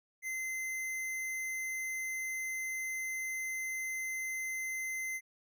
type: tone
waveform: square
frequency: 2066 Hz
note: C7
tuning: 22 cents flat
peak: -36 dBFS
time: 0.22-5.21 s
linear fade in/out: 50 ms
effects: none